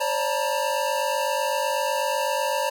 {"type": "tone cluster", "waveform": "square", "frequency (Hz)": [537, 585, 898, 958], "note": ["C5", "D5", "A5", "A#5"], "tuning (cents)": [45, -7, 35, 47], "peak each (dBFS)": -29, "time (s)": [0, 2.7], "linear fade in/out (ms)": 10, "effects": []}